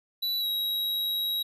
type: tone with pitch glide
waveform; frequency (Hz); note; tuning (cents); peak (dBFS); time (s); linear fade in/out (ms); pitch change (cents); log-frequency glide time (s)
square; 3951 to 3843; B7 to B7; 0 to -48; -27; 0.22-1.43; 10; -48; 0.39-0.47
effects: none